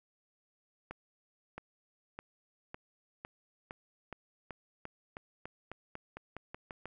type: accelerating click train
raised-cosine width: 0.5 ms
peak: -27 dBFS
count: 18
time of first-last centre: 0.91-6.856 s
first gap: 670 ms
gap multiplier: 0.91
effects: none